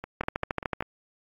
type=two click trains; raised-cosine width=0.5 ms; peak=-20 / -12 dBFS; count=5 / 9; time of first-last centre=0.04-0.824 / 0.21-0.807 s; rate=5.1 / 13.4 Hz; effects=AAC 32 kbps